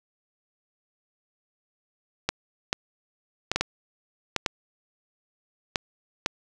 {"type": "clicks", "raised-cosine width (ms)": 0.2, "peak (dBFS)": -6, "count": 9, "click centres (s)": [2.29, 2.729, 3.516, 3.56, 3.61, 4.363, 4.462, 5.758, 6.261], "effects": []}